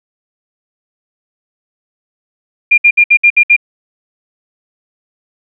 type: tone bursts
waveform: sine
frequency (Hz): 2404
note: D7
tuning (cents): +40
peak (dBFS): -3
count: 7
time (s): 2.71-3.565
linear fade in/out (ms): 10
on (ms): 69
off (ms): 62
effects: none